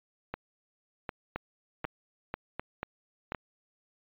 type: two click trains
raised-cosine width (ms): 0.5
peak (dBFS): -19 / -18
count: 5 / 5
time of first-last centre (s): 0.34-3.348 / 1.36-3.321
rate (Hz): 1.33 / 2.04
effects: resampled to 8000 Hz